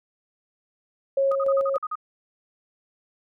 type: tone with tremolo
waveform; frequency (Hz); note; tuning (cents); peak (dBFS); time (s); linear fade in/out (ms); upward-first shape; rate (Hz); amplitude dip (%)
sine; 546; C#5; -26; -18; 1.17-1.77; 5; square; 3.4; 35
type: tone bursts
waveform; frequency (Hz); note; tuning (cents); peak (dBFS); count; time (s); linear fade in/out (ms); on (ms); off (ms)
sine; 1244.5; D#6; 0; -26; 8; 1.31-1.955; 5; 43; 43
effects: none